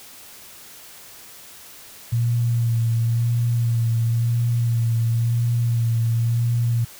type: tone with vibrato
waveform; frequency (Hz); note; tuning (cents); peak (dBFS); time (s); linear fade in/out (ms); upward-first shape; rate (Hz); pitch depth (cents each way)
sine; 116.8; A#2; +4; -17; 2.12-6.85; 10; sine; 0.96; 28
effects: white hiss -43 dBFS RMS until 6.99 s